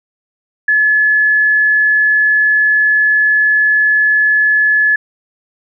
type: tone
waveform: sine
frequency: 1713 Hz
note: A6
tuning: 47 cents flat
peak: -8 dBFS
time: 0.68-4.96 s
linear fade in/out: 5 ms
effects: none